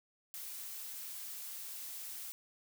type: noise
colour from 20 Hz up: blue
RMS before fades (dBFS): -45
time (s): 0.34-2.32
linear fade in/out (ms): 0
effects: none